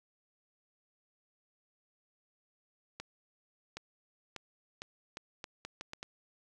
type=accelerating click train; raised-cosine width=0.2 ms; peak=-24 dBFS; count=10; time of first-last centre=3-6.029 s; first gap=770 ms; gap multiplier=0.77; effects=none